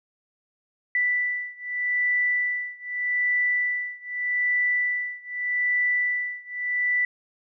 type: beating tone pair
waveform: sine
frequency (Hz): 1975.5 / 1976.32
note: B6 / B6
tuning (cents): 0 / +1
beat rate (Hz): 0.82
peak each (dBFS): -25 / -26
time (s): 0.95-7.05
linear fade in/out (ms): 2
effects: none